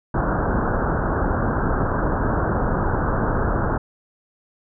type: low-pass noise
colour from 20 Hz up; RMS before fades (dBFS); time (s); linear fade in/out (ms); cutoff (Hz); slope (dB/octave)
pink; -21; 0.14-3.78; 5; 1600; 96
effects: none